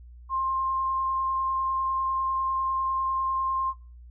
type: tone with vibrato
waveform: sine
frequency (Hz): 1059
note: C6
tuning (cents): +21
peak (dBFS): -24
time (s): 0.29-3.74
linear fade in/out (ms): 50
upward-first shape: sine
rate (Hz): 10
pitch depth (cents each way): 8
effects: noise-tail reverb RT60 0.3 s tail -19 dB re dry + added 60 Hz sine -44 dBFS peak until 4.1 s